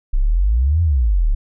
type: exponential two-way sweep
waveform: sine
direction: up then down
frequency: 30 to 87.31 to 32.77 Hz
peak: -12 dBFS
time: 0.13-1.35 s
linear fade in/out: 10 ms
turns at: 0.82 s
effects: none